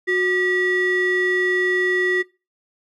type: ring-modulated tone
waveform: triangle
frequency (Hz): 784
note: G5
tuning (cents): 0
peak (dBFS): -12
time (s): 0.07-2.23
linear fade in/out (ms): 20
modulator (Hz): 1150
effects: noise-tail reverb RT60 0.3 s tail -22 dB re dry